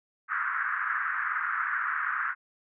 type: band-pass noise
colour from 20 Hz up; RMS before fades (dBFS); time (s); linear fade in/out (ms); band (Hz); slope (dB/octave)
white; -30; 0.28-2.35; 50; 1200 to 1700; 48
effects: none